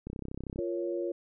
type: click train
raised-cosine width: 3 ms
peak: -25 dBFS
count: 18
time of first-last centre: 0.07-0.59 s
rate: 32.7 Hz
type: chord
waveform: sine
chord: Bb minor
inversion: second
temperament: equal with one note detuned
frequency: 347.4 / 466.2 / 554.4 Hz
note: F4 / Bb4 / Db5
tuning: -9 / 0 / 0 cents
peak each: -32 / -38 / -36 dBFS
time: 0.58-1.12 s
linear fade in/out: 5 ms
effects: none